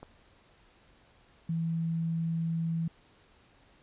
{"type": "click", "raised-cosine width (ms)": 1, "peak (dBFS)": -30, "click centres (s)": 0.03}
{"type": "tone", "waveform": "sine", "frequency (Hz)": 164.81, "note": "E3", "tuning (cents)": 0, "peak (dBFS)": -28, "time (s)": [1.49, 2.88], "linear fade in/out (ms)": 5}
{"effects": ["pink hiss -62 dBFS RMS until 3.82 s", "resampled to 8000 Hz"]}